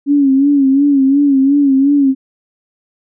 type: tone with vibrato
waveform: sine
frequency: 277.2 Hz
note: C#4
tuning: in tune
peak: -7 dBFS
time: 0.06-2.15 s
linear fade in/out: 50 ms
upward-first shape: sine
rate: 2.8 Hz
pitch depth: 72 cents each way
effects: none